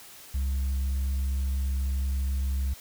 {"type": "tone", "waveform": "sine", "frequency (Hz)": 67.1, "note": "C2", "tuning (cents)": 44, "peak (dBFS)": -22, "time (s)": [0.34, 2.74], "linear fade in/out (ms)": 10, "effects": ["tanh soft clip ceiling -24 dBFS", "white hiss -48 dBFS RMS until 2.8 s"]}